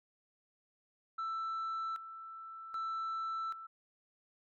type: tone with tremolo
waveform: sine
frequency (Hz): 1327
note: E6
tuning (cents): +11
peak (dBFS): -33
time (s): 1.18-3.67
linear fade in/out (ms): 10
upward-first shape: square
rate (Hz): 0.64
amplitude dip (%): 75
effects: tanh soft clip ceiling -34 dBFS